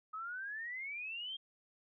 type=exponential sweep; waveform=sine; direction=up; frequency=1256 to 3238 Hz; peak=-40 dBFS; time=0.13-1.37 s; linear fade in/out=10 ms; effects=none